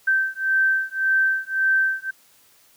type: beating tone pair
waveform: sine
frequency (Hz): 1554 / 1555.8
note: G6 / G6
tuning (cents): -16 / -14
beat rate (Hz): 1.8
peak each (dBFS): -21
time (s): 0.07-2.11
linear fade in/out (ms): 10
effects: white hiss -56 dBFS RMS until 2.76 s + high-pass 80 Hz 12 dB/octave